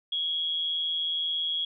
sine tone with amplitude modulation, 3319 Hz, G#7, 2 cents flat, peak -24 dBFS, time 0.12-1.65 s, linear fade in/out 5 ms, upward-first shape sine, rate 162 Hz, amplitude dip 50%, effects none

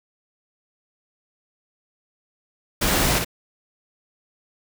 pink noise with echo, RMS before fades -21 dBFS, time 2.81-3.19 s, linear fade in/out 10 ms, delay 58 ms, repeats 1, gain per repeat -4 dB, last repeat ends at 3.248 s, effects none

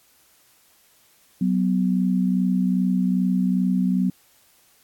sine tone pair together, 186.61 / 249.1 Hz, F#3 / B3, +15 / +15 cents, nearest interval perfect fourth, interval 500 cents, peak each -19 / -23 dBFS, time 1.41-4.1 s, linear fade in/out 5 ms, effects white hiss -58 dBFS RMS until 4.83 s + AAC 64 kbps

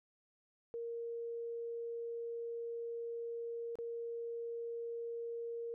sine tone with dropouts, 466.2 Hz, A#4, in tune, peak -39 dBFS, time 0.74-5.74 s, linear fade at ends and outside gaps 0 ms, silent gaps 3.755-3.787 s, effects none

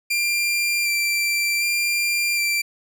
sawtooth tone with vibrato, 2368 Hz, D7, 14 cents sharp, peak -16 dBFS, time 0.1-2.62 s, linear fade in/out 10 ms, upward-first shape square, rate 0.66 Hz, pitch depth 12 cents each way, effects none

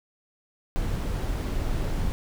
brown noise, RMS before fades -27 dBFS, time 0.76-2.12 s, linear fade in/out 0 ms, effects none

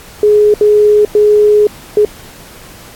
sine tone bursts at uneven times, 419.2 Hz, G#4, 16 cents sharp, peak -4 dBFS, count 4, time 0.23-0.54 / 0.61-1.05 / 1.15-1.67 / 1.97-2.05 s, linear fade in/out 2 ms, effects pink hiss -35 dBFS RMS until 2.95 s + AAC 64 kbps

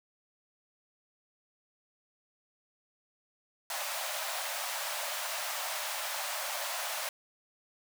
pink high-pass noise, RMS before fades -36 dBFS, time 3.7-7.09 s, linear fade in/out 2 ms, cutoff 560 Hz, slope 96 dB/octave, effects none

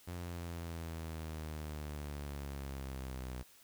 sawtooth linear sweep, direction down, 88.4 to 62.6 Hz, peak -37 dBFS, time 0.07-3.43 s, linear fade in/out 10 ms, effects white hiss -62 dBFS RMS until 3.63 s

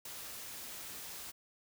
white noise with ADSR envelope, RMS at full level -44 dBFS, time 0.05-1.32 s, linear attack 5 ms, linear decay 12 ms, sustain -2 dB, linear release 18 ms, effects none

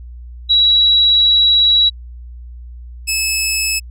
sine / 15% pulse tone pair in turn, 3894 / 2599 Hz, B7 / E7, -25 / -25 cents, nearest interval perfect fifth, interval 700 cents, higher first, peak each -8 dBFS, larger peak neither, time 0.49-1.9 / 3.07-3.8 s, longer first, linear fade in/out 20 ms, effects added 60 Hz sine -30 dBFS peak until 3.9 s

